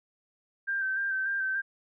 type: tone with vibrato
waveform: sine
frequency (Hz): 1568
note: G6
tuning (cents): 0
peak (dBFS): -27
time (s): 0.67-1.62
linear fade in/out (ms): 20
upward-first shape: square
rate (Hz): 3.4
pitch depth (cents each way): 26
effects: none